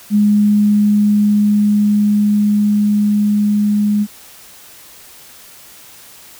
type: tone with level ramp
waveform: sine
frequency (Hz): 207.7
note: G#3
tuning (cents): 0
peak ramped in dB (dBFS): -8 to -11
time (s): 0.1-4.07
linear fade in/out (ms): 50
effects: white hiss -40 dBFS RMS until 6.39 s